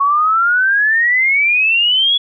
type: exponential sweep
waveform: sine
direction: up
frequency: 1102 to 3407 Hz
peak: -10 dBFS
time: 0-2.18 s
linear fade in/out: 10 ms
effects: none